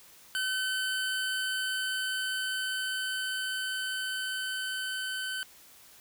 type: tone with level ramp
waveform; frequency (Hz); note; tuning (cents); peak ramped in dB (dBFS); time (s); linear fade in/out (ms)
25% pulse; 1525; G6; -48; -25 to -29; 0.35-5.43; 0
effects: white hiss -55 dBFS RMS until 6 s